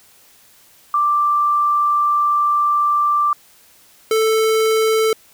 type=tone pair in turn; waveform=sine / square; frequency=1177 / 440.9 Hz; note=D6 / A4; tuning=+3 / +4 cents; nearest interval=octave + perfect fourth; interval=1699 cents; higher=first; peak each=-13 / -14 dBFS; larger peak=first; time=0.94-3.33 / 4.11-5.13 s; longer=first; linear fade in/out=2 ms; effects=white hiss -50 dBFS RMS until 5.33 s